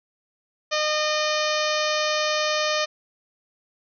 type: harmonic tone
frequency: 610 Hz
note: D#5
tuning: 34 cents flat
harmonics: 1 / 2 / 3 / 4 / 5 / 6 / 7 / 8 / 9 / 10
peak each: -25 / -28 / -30 / -31 / -32 / -33 / -33 / -34 / -35 / -35 dBFS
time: 0.71-2.86 s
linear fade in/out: 20 ms
effects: none